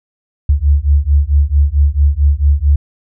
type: beating tone pair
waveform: sine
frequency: 69.8 / 74.3 Hz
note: C#2 / D2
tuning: +13 / +21 cents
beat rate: 4.5 Hz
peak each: -11 dBFS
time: 0.49-2.76 s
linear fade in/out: 5 ms
effects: none